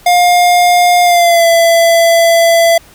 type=tone with pitch glide; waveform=square; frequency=709 to 670.8 Hz; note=F5 to E5; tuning=+26 to +30 cents; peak=-6 dBFS; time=0.06-2.78 s; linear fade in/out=5 ms; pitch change=-96 cents; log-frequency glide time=1.03-1.46 s; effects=pink hiss -41 dBFS RMS until 2.94 s